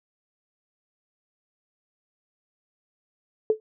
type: tone with exponential decay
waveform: sine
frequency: 434.8 Hz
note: A4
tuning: 21 cents flat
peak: -13 dBFS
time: 3.5-3.6 s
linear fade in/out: 1 ms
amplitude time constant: 20 ms
effects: none